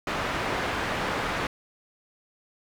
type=low-pass noise; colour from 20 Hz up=white; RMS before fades=-29 dBFS; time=0.07-1.47 s; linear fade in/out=2 ms; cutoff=1700 Hz; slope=12 dB/octave; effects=none